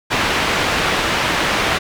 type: low-pass noise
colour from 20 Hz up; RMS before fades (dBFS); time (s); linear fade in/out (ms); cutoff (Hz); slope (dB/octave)
white; -18; 0.1-1.79; 20; 2500; 12
effects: none